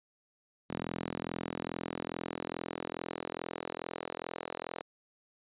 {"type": "tone with high-pass filter sweep", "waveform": "sawtooth", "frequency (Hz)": 42.37, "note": "E1", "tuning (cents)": 48, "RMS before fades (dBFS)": -40, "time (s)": [0.69, 4.83], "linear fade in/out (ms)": 20, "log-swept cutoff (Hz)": [200, 520], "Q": 1.3, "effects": ["resampled to 8000 Hz"]}